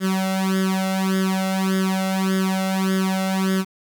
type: tone with flanger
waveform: sawtooth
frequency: 190 Hz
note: F#3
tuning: 46 cents sharp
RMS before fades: -21 dBFS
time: 0-3.65 s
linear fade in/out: 50 ms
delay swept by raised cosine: 0.59 to 1.48 ms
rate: 1.7 Hz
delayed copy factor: +0.95
effects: 9-bit